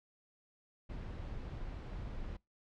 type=noise; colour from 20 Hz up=brown; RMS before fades=-43 dBFS; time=0.89-2.37 s; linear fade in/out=10 ms; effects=noise-tail reverb RT60 0.2 s tail -24 dB re dry + low-pass 4000 Hz 12 dB/octave